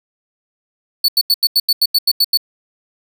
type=tone bursts; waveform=45% pulse; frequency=4457 Hz; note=C#8; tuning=9 cents sharp; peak=-9 dBFS; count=11; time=1.04-2.374 s; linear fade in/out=5 ms; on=44 ms; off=85 ms; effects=none